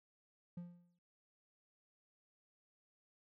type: tone with exponential decay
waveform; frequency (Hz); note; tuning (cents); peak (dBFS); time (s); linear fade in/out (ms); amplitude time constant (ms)
triangle; 174.61; F3; 0; -40; 0.57-0.99; 5; 90
effects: none